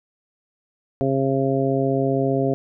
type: harmonic tone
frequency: 135.2 Hz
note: C#3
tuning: 43 cents flat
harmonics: 1 / 2 / 3 / 4 / 5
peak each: -24 / -23 / -23 / -26 / -26 dBFS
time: 1.01-2.54 s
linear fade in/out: 0 ms
effects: none